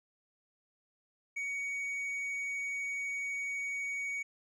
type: tone with tanh clipping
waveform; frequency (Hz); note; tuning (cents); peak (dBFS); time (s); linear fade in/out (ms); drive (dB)
sine; 2244; C#7; +21; -35; 1.36-4.23; 10; 5
effects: none